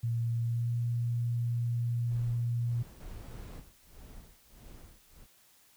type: tone with pitch glide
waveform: sine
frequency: 116.54 to 118.71 Hz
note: A#2 to A#2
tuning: 0 to +32 cents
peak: -28 dBFS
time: 0.03-2.83 s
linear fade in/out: 10 ms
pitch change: +32 cents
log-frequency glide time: 0.43-0.73 s
type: noise with tremolo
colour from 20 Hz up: brown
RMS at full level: -48 dBFS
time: 2.07-5.27 s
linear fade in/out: 50 ms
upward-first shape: sine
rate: 1.6 Hz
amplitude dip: 95%
type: noise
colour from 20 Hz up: brown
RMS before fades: -44 dBFS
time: 3-3.6 s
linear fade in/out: 5 ms
effects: white hiss -63 dBFS RMS until 5.76 s